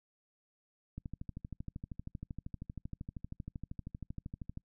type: click train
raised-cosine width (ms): 5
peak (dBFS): -29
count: 47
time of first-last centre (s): 0.98-4.574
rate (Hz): 12.8
effects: noise-tail reverb RT60 0.1 s tail -26 dB re dry